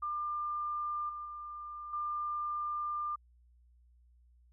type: tone with level steps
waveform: sine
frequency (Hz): 1197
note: D6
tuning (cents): +33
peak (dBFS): -33 / -39 / -41 / -33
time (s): 0.02-3.16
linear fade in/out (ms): 10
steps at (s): 1.09 / 1.25 / 1.93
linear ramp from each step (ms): 5
effects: added 60 Hz sine -61 dBFS peak until 4.52 s